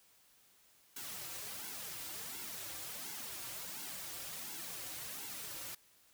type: noise with flanger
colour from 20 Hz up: white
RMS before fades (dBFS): -45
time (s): 0.96-5.75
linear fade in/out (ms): 5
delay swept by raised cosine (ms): 1.6 to 4.8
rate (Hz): 1.4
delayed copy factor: -0.9
effects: white hiss -67 dBFS RMS until 6.13 s